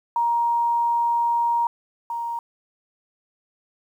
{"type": "tone pair in turn", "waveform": "sine", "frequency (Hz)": [940, 936.1], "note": ["A#5", "A#5"], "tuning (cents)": [14, 7], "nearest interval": "unison", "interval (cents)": 7, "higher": "first", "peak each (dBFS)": [-18, -25], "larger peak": "first", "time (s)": [[0.16, 1.67], [2.1, 2.39]], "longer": "first", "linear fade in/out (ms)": 2, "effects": ["9-bit"]}